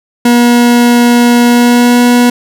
40% pulse tone with pitch glide, 240.1 to 243 Hz, B3 to B3, -49 to -28 cents, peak -3 dBFS, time 0.25-2.3 s, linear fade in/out 5 ms, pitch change +21 cents, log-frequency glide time 1.46-2.01 s, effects none

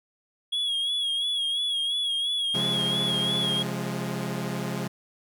triangle tone with vibrato, 3322 Hz, G#7, in tune, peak -23 dBFS, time 0.52-3.63 s, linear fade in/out 10 ms, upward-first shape sine, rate 2.9 Hz, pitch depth 52 cents each way
sawtooth chord, F minor, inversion second, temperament equal with one note detuned, 133.87 / 174.61 / 207.7 Hz, C3 / F3 / Ab3, +40 / 0 / 0 cents, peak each -29 dBFS, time 2.54-4.88 s, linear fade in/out 10 ms
effects none

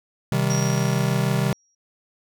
square chord, C minor, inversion none, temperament just, 130.81 / 156.98 / 196.22 Hz, C3 / Eb3 / G3, 0 / +16 / +2 cents, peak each -23 / -25 / -26 dBFS, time 0.32-1.53 s, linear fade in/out 2 ms
sine tone with exponential decay, 5670 Hz, F8, 25 cents sharp, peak -26 dBFS, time 0.5-1.75 s, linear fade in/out 5 ms, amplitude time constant 270 ms
effects none

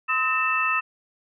sine tone cluster, 1028 / 1280 / 1816 / 2647 Hz, C6 / D#6 / A#6 / E7, -31 / +49 / -46 / +7 cents, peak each -31 / -24 / -28 / -24 dBFS, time 0.08-0.81 s, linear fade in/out 20 ms, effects none

